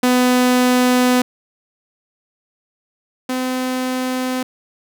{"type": "tone pair in turn", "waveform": "sawtooth", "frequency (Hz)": [250, 255.7], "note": ["B3", "C4"], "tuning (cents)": [21, -40], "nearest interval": "unison", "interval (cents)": 39, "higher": "second", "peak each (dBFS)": [-8, -15], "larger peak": "first", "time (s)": [[0.03, 1.22], [3.29, 4.43]], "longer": "first", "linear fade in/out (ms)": 5, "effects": []}